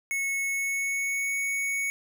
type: tone with pitch glide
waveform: square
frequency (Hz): 2198 to 2224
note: C#7 to C#7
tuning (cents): -15 to +5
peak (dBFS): -27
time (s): 0.11-1.9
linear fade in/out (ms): 0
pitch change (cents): +20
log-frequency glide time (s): 0.44-1.36
effects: none